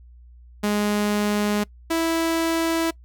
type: tone pair in turn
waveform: sawtooth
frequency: 207.7 / 328.9 Hz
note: G#3 / E4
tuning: 0 / -4 cents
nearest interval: minor sixth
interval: 796 cents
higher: second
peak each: -16 dBFS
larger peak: neither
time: 0.63-1.64 / 1.9-2.91 s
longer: neither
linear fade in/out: 10 ms
effects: noise-tail reverb RT60 0.1 s tail -23 dB re dry + added 60 Hz sine -44 dBFS peak until 3.04 s